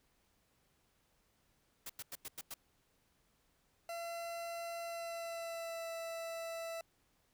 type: noise bursts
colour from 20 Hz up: white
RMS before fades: -45 dBFS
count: 6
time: 1.86-2.541 s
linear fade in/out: 5 ms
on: 36 ms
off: 93 ms
type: tone with pitch glide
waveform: 40% pulse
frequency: 678 to 662.1 Hz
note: E5 to E5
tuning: +49 to +7 cents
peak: -40 dBFS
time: 3.89-6.81 s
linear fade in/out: 2 ms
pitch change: -42 cents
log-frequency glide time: 4.83-5.92 s
effects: pink hiss -75 dBFS RMS until 7.33 s